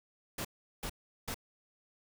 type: noise bursts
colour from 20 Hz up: pink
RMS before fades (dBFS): -38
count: 3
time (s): 0.38-1.344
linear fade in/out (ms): 5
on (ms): 68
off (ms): 380
effects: none